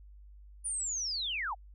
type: linear sweep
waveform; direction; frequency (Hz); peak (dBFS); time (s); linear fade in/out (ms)
sine; down; 9570 to 676; -32; 0.64-1.55; 20
effects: added 50 Hz sine -50 dBFS peak until 1.74 s